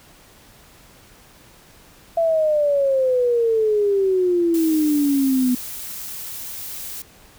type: exponential sweep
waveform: sine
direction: down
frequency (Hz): 674 to 246.4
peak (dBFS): -15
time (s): 2.17-5.55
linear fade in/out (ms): 5
type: noise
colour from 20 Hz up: blue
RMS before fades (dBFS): -32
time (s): 4.54-7.02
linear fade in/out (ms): 2
effects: pink hiss -49 dBFS RMS until 7.38 s